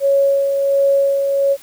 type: tone with tremolo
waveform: sine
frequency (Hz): 554.4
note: C#5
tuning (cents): 0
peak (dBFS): -10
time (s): 0-1.57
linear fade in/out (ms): 50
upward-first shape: sine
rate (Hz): 1.4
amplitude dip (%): 40
effects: white hiss -43 dBFS RMS until 1.62 s